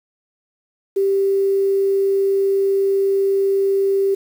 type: tone with quantisation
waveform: sine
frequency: 392 Hz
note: G4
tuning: in tune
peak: -14 dBFS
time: 0.96-4.15 s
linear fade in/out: 10 ms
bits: 7
effects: none